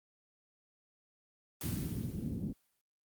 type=noise with exponential decay; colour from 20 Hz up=white; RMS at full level=-41 dBFS; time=1.61-2.81 s; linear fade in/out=1 ms; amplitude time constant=260 ms
type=low-pass noise; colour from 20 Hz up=white; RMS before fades=-37 dBFS; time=1.63-2.53 s; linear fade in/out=10 ms; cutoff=260 Hz; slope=24 dB/octave
effects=high-pass 60 Hz 12 dB/octave + Opus 32 kbps